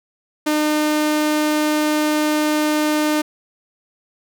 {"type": "tone", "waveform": "sawtooth", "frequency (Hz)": 303.3, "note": "D#4", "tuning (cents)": -44, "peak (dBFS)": -12, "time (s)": [0.46, 3.22], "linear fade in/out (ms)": 10, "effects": []}